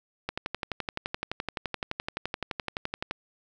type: click train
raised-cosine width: 0.3 ms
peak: -14 dBFS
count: 34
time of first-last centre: 0.29-3.111 s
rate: 11.7 Hz
effects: none